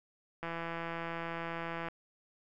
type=click train; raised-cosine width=0.5 ms; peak=-24 dBFS; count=244; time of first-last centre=0.43-1.885 s; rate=167 Hz; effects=none